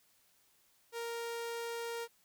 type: tone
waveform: sawtooth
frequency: 466.2 Hz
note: A#4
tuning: in tune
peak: -34 dBFS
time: 0.92-2.08 s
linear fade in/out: 50 ms
effects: white hiss -70 dBFS RMS until 2.24 s